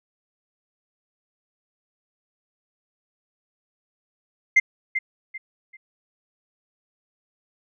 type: tone with echo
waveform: sine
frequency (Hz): 2093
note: C7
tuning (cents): 0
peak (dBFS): -9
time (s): 4.56-4.6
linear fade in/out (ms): 10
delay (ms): 390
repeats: 3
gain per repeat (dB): -11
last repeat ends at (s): 5.77
effects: tanh soft clip ceiling -9 dBFS